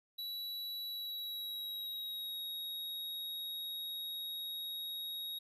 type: tone with pitch glide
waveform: square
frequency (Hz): 3927 to 3776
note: B7 to A#7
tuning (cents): -11 to +22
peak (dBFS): -40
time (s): 0.18-5.39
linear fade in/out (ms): 10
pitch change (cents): -67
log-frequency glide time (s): 0.88-2.39
effects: none